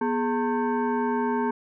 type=tone with frequency modulation; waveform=sine; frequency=243.7 Hz; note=B3; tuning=23 cents flat; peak=-22 dBFS; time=0.01-1.51 s; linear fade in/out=5 ms; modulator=661 Hz; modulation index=1.3; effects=none